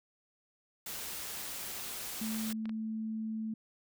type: noise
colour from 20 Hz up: white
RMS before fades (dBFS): -41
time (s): 0.86-2.53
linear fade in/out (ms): 5
type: tone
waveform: sine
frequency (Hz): 220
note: A3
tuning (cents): 0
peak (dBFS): -34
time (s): 2.21-3.54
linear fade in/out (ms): 5
type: clicks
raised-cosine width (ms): 0.3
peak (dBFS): -31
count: 4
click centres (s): 2.346 / 2.503 / 2.656 / 2.694
effects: none